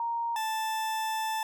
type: tone pair in turn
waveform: sine / 40% pulse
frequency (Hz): 932.3 / 880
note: A#5 / A5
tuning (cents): 0 / 0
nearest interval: minor second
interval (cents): 100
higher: first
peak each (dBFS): -28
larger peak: neither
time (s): 0-0.36 / 0.36-1.43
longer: second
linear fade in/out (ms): 2
effects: none